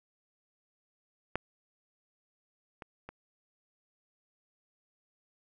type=clicks; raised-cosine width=0.5 ms; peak=-15 / -28 / -28 dBFS; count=3; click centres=1.356 / 2.822 / 3.09 s; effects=none